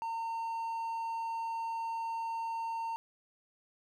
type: tone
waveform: triangle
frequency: 912 Hz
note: A#5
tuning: 38 cents flat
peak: -32 dBFS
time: 0.02-2.96 s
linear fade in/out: 0 ms
effects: none